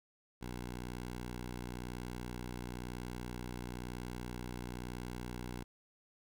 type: tone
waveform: 10% pulse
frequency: 61 Hz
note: B1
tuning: 21 cents flat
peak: -33 dBFS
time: 0.41-5.64 s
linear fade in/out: 10 ms
effects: none